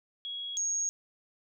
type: tone pair in turn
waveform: sine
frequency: 3322 / 6573 Hz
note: G#7 / G#8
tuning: 0 / -19 cents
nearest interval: octave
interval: 1181 cents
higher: second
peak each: -35 / -28 dBFS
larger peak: second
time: 0.25-0.57 / 0.57-0.89 s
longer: neither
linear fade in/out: 0 ms
effects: none